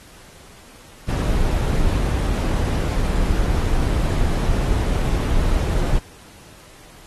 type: noise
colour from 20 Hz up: brown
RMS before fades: -19 dBFS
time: 1.08-5.99 s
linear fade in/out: 10 ms
effects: pink hiss -46 dBFS RMS until 7.06 s + AAC 32 kbps